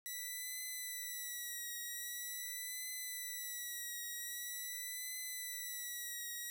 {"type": "tone with vibrato", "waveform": "5% pulse", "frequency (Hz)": 1958, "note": "B6", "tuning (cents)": -15, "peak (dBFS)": -32, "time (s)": [0.06, 6.5], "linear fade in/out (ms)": 0, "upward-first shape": "triangle", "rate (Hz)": 0.44, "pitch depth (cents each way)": 55, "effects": []}